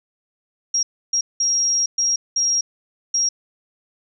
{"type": "tone bursts at uneven times", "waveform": "sine", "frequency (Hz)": 5620, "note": "F8", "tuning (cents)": 10, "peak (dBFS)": -16, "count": 6, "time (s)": [[0.74, 0.83], [1.13, 1.21], [1.4, 1.86], [1.98, 2.16], [2.36, 2.61], [3.14, 3.29]], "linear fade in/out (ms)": 5, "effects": []}